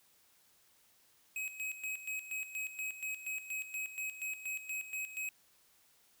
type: tone with tremolo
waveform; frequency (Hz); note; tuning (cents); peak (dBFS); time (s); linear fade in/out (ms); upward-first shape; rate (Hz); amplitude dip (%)
square; 2542; D#7; +36; -37; 1.36-5.29; 2; square; 4.2; 70
effects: white hiss -68 dBFS RMS until 6.2 s